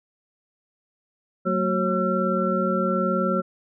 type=tone cluster; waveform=sine; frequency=186.5 / 225.6 / 371.4 / 544 / 1351 Hz; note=F#3 / A3 / F#4 / C#5 / E6; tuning=+14 / +44 / +7 / -33 / +42 cents; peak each=-25 / -28 / -28 / -26 / -26 dBFS; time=1.45-3.42 s; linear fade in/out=20 ms; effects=none